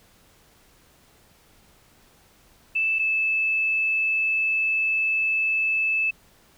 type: tone pair in turn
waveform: sine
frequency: 2637 / 2620 Hz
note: E7 / E7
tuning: 0 / -11 cents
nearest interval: unison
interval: 11 cents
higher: first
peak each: -20 dBFS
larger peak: neither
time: 2.75-2.99 / 2.99-6.11 s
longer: second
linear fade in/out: 10 ms
effects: pink hiss -57 dBFS RMS until 6.57 s